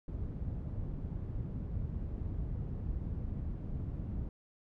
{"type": "low-pass noise", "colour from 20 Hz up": "white", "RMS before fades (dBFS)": -38, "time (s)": [0.08, 4.29], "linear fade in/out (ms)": 2, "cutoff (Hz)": 110, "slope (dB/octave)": 12, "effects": []}